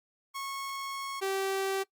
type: tone pair in turn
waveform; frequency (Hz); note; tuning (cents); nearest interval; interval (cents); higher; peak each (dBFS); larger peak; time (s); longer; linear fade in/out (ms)
sawtooth; 1096 / 387.5; C#6 / G4; -20 / -20; octave + tritone; 1800; first; -32 / -25; second; 0.34-1.21 / 1.21-1.84; first; 20
effects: noise-tail reverb RT60 0.1 s tail -21 dB re dry + Opus 32 kbps